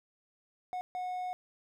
triangle tone bursts at uneven times, 730 Hz, F#5, 24 cents flat, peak -32 dBFS, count 2, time 0.73-0.81 / 0.95-1.33 s, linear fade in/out 0 ms, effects none

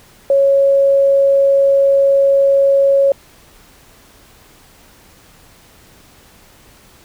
sine tone, 552 Hz, C#5, 7 cents flat, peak -8 dBFS, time 0.3-3.12 s, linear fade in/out 2 ms, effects pink hiss -46 dBFS RMS until 7.04 s

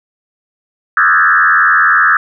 sine tone with frequency modulation, 1485 Hz, F#6, 6 cents sharp, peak -6 dBFS, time 0.97-2.17 s, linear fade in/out 2 ms, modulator 83.3 Hz, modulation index 3.2, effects none

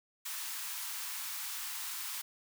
white high-pass noise, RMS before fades -40 dBFS, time 0.25-2.22 s, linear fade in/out 10 ms, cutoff 860 Hz, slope 48 dB/octave, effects none

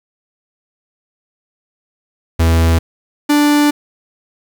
45% pulse tone pair in turn, 82.41 / 293.7 Hz, E2 / D4, 0 / 0 cents, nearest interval octave + minor seventh, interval 2200 cents, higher second, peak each -9 dBFS, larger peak neither, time 2.39-2.79 / 3.29-3.71 s, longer second, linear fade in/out 10 ms, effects 7-bit

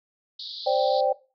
pink band-pass noise, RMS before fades -37 dBFS, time 0.39-1.01 s, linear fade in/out 5 ms, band 3500 to 4800 Hz, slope 96 dB/octave
sine chord, C suspended second, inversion none, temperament just, 523.3 / 588.7 / 784.9 Hz, C5 / D5 / G5, 0 / +4 / +2 cents, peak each -24 dBFS, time 0.66-1.13 s, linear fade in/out 10 ms
effects noise-tail reverb RT60 0.3 s tail -18 dB re dry

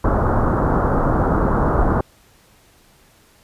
pink low-pass noise, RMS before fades -17 dBFS, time 0.04-2.01 s, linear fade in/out 5 ms, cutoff 1400 Hz, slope 48 dB/octave, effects pink hiss -53 dBFS RMS until 3.43 s + resampled to 32000 Hz

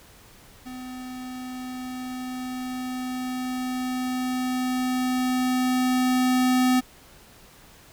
square tone with level ramp, 253.9 Hz, B3, 48 cents sharp, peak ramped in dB -36 to -18 dBFS, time 0.65-6.81 s, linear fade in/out 20 ms, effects pink hiss -51 dBFS RMS until 7.92 s

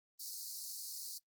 pink high-pass noise, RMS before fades -45 dBFS, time 0.19-1.19 s, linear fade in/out 20 ms, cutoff 4200 Hz, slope 96 dB/octave, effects noise-tail reverb RT60 0.1 s tail -23 dB re dry + Opus 24 kbps

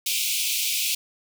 pink high-pass noise, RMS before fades -25 dBFS, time 0.06-0.95 s, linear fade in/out 5 ms, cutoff 2300 Hz, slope 96 dB/octave, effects none

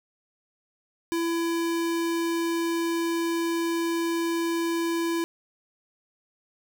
square tone, 335 Hz, E4, 28 cents sharp, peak -25 dBFS, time 1.12-5.24 s, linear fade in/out 0 ms, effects none

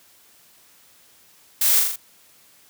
blue noise with echo, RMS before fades -19 dBFS, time 1.61-1.8 s, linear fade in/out 5 ms, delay 40 ms, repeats 4, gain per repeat -3 dB, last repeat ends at 1.96 s, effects white hiss -54 dBFS RMS until 2.69 s + high-pass 60 Hz 12 dB/octave

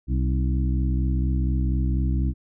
harmonic tone with a mistuned harmonic, 64.2 Hz, C2, 32 cents flat, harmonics 1 / 2 / 3 / 4 / 5, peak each -21 / -27 / -31 / -33 / -35 dBFS, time 0.07-2.34 s, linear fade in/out 50 ms, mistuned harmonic 4, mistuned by +52 cents, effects none

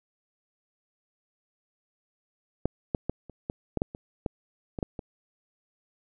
clicks, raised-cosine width 2 ms, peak -11 / -12 / -14 / -30 / -17 / -13 / -11 / -25 / -14 / -20 / -14 / -22 dBFS, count 12, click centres 2.656 / 2.948 / 3.096 / 3.297 / 3.499 / 3.773 / 3.819 / 3.949 / 4.262 / 4.788 / 4.828 / 4.992 s, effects none

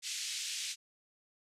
white band-pass noise, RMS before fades -39 dBFS, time 0.02-0.76 s, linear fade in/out 50 ms, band 2300 to 7500 Hz, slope 24 dB/octave, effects resampled to 32000 Hz

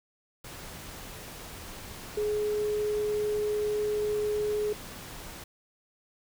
sine tone in noise, 420.6 Hz, G#4, 22 cents sharp, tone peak -26 dBFS, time 2.17-4.73 s, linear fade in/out 5 ms, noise pink, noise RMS -43 dBFS, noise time 0.44-5.44 s, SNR +14 dB, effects none

